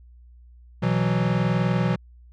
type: chord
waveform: square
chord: B suspended fourth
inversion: none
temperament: equal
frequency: 123.47 / 164.81 / 185 Hz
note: B2 / E3 / F#3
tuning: 0 / 0 / 0 cents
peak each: -25 dBFS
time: 0.82-1.96 s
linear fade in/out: 10 ms
effects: added 60 Hz sine -46 dBFS peak until 2.32 s + low-pass 3000 Hz 12 dB/octave